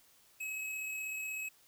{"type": "tone with amplitude modulation", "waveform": "square", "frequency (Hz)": 2563, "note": "E7", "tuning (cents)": -49, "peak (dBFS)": -37, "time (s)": [0.4, 1.49], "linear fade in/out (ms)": 10, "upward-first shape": "sine", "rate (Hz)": 36.3, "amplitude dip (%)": 25, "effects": ["white hiss -65 dBFS RMS until 1.67 s"]}